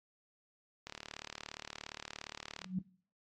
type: click train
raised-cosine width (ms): 0.2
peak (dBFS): -26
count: 67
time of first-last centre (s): 0.87-2.644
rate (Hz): 37.2
type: tone with exponential growth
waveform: sine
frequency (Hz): 185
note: F#3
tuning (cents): 0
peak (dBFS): -28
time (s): 2.58-2.79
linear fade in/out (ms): 5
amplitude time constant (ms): 44
effects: noise-tail reverb RT60 0.5 s tail -21 dB re dry + AAC 32 kbps